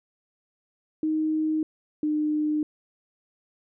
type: tone pair in turn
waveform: sine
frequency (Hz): 312 / 303.1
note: D#4 / D#4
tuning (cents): +5 / -45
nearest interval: minor second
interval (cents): 50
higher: first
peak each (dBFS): -22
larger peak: neither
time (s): 1.03-1.63 / 2.03-2.63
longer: neither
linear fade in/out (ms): 2
effects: none